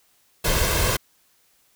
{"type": "noise with comb filter", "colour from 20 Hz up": "pink", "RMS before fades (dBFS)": -21, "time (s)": [0.44, 0.97], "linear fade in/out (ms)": 10, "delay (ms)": 1.9, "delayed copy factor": 0.6, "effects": ["white hiss -62 dBFS RMS until 1.75 s"]}